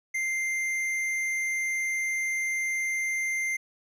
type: tone with tanh clipping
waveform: sine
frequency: 2093 Hz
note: C7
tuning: in tune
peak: -28 dBFS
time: 0.14-3.57 s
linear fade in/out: 10 ms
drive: 11 dB
effects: none